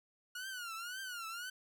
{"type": "tone with vibrato", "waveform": "sawtooth", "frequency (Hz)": 1437, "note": "F6", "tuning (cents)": 49, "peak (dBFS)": -38, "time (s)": [0.35, 1.5], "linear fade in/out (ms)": 5, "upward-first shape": "triangle", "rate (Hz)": 1.9, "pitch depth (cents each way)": 170, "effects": []}